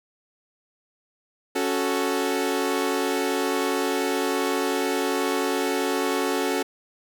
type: chord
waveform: sawtooth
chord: F# minor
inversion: second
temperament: equal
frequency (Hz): 277.2 / 370 / 440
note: C#4 / F#4 / A4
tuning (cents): 0 / 0 / 0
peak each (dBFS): -23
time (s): 1.55-6.63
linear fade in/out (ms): 10
effects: none